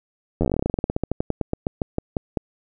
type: slowing click train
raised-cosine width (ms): 2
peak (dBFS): -8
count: 30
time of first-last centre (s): 0.41-2.372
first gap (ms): 11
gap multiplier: 1.11
effects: none